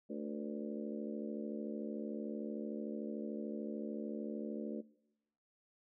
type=harmonic tone with a mistuned harmonic; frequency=73.42 Hz; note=D2; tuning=in tune; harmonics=3 / 4 / 5 / 6 / 7 / 8; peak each=-43 / -45 / -47 / -49 / -50 / -51 dBFS; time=0.09-4.82 s; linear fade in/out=20 ms; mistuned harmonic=6; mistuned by=+75 cents; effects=noise-tail reverb RT60 0.9 s tail -22 dB re dry